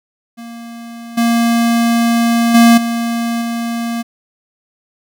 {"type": "tone with level steps", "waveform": "square", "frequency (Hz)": 233.1, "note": "A#3", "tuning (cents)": 0, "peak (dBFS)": [-29, -11, -5, -16, -18], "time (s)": [0.37, 4.03], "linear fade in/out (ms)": 20, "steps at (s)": [1.17, 2.54, 2.77, 3.41], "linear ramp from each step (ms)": 10, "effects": []}